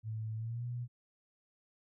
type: tone with pitch glide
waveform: sine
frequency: 110 to 121.35 Hz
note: A2 to B2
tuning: 0 to -30 cents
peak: -36 dBFS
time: 0.03-0.88 s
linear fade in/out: 50 ms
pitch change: +170 cents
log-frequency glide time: 0.36-0.65 s
effects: none

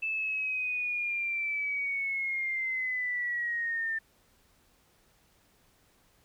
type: linear sweep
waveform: sine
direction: down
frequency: 2637 to 1789 Hz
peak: -29 dBFS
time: 0.02-3.99 s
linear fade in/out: 10 ms
effects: pink hiss -66 dBFS RMS until 6.24 s

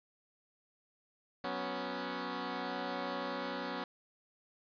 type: chord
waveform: 10% pulse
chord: F# suspended fourth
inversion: none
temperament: equal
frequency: 185 / 246.9 / 277.2 Hz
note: F#3 / B3 / C#4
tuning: 0 / 0 / 0 cents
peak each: -35 / -32 / -32 dBFS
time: 1.44-3.84 s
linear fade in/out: 2 ms
effects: resampled to 11025 Hz + 11-bit

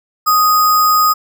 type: tone with sample-and-hold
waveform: sine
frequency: 1244.5 Hz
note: D#6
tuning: in tune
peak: -8 dBFS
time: 0.26-1.14 s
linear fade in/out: 20 ms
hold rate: 6300 Hz
effects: none

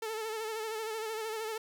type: tone with vibrato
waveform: sawtooth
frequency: 440 Hz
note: A4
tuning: in tune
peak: -31 dBFS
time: 0.02-1.58 s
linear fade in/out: 5 ms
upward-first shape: sine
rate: 13 Hz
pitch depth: 49 cents each way
effects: none

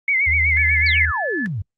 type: tone with vibrato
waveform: sine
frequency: 2157 Hz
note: C#7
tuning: 48 cents flat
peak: -15 dBFS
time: 0.08-1.05 s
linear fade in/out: 2 ms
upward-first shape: sine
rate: 8.1 Hz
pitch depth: 93 cents each way
type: tone with pitch glide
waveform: sine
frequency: 77.78 to 79.92 Hz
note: D#2 to D#2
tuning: 0 to +47 cents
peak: -21 dBFS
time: 0.26-1.12 s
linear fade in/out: 20 ms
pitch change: +47 cents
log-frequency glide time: 0.77-0.94 s
type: tone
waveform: sine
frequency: 1729 Hz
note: A6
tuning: 31 cents flat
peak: -22 dBFS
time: 0.57-1.46 s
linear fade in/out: 0 ms
type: exponential sweep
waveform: sine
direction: down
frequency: 4762 to 87.31 Hz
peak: -22 dBFS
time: 0.86-1.62 s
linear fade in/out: 5 ms
effects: noise-tail reverb RT60 0.1 s tail -26 dB re dry + Opus 32 kbps

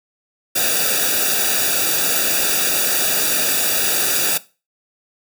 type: noise with comb filter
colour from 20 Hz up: white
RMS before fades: -18 dBFS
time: 0.55-4.38 s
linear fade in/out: 10 ms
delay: 0.95 ms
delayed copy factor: -0.9
effects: noise-tail reverb RT60 0.3 s tail -18 dB re dry

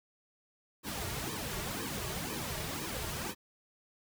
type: noise with flanger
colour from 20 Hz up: pink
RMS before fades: -38 dBFS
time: 0.83-3.35 s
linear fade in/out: 50 ms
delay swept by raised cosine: 1.4 to 4 ms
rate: 2 Hz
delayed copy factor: -0.9
effects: none

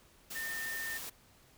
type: tone in noise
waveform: sine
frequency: 1811 Hz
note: A6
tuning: 49 cents sharp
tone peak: -37 dBFS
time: 0.35-0.98 s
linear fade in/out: 10 ms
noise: white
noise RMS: -43 dBFS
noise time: 0.3-1.1 s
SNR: +3 dB
effects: pink hiss -63 dBFS RMS until 1.57 s

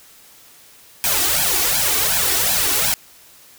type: noise with flanger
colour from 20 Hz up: white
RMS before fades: -18 dBFS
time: 1.04-2.94 s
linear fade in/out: 0 ms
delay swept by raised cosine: 1.2 to 2.7 ms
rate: 2.7 Hz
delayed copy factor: +0.85
effects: white hiss -47 dBFS RMS until 3.58 s

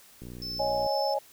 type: click train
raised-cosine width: 3 ms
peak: -30 dBFS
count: 40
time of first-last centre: 0.22-0.864 s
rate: 60.6 Hz
type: tone with tremolo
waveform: triangle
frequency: 5274 Hz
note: E8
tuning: in tune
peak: -32 dBFS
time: 0.42-1.14 s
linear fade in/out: 2 ms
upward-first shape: sine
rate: 2.1 Hz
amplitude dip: 40%
type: chord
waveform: sine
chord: C# suspended second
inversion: none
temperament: just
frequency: 554.4 / 623.7 / 831.5 Hz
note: C#5 / D#5 / G#5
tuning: 0 / +4 / +2 cents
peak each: -29 / -31 / -29 dBFS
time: 0.59-1.19 s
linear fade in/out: 10 ms
effects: white hiss -55 dBFS RMS until 1.32 s

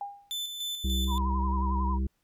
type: tone with exponential decay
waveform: sine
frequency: 807 Hz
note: G#5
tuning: 50 cents flat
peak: -30 dBFS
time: 0.01-0.36 s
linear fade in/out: 2 ms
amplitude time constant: 75 ms
type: tone with tremolo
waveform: 40% pulse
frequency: 3520 Hz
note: A7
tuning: in tune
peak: -30 dBFS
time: 0.31-1.18 s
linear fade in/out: 0 ms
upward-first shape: square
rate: 3.4 Hz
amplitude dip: 45%
type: harmonic tone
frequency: 65.41 Hz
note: C2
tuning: in tune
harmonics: 1 / 3 / 5 / 6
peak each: -26 / -34 / -41 / -49 dBFS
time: 0.84-2.07 s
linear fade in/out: 5 ms
type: tone with vibrato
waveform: sine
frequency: 987.8 Hz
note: B5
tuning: in tune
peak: -31 dBFS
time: 1.07-1.99 s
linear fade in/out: 50 ms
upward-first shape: sine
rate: 11 Hz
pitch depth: 76 cents each way
effects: pink hiss -75 dBFS RMS until 2.23 s

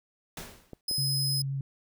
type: noise with exponential decay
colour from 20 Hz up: pink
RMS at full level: -37 dBFS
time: 0.37-0.81 s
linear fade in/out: 2 ms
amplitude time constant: 95 ms
type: clicks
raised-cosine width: 2 ms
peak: -28 dBFS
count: 2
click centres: 0.733 / 0.912 s
type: tone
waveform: sawtooth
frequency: 5070 Hz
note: D#8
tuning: 32 cents sharp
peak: -25 dBFS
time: 0.88-1.42 s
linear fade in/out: 5 ms
type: tone with vibrato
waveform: sine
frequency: 136.9 Hz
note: C#3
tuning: 21 cents flat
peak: -29 dBFS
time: 0.98-1.61 s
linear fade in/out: 2 ms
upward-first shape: square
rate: 9.5 Hz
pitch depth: 8 cents each way
effects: none

